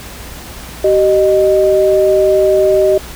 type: tone pair together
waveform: sine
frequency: 384 / 616 Hz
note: G4 / D#5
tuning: -36 / -17 cents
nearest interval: minor sixth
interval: 819 cents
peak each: -10 dBFS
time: 0.84-2.98 s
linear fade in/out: 5 ms
effects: added 60 Hz sine -33 dBFS peak until 3.15 s + pink hiss -31 dBFS RMS until 3.15 s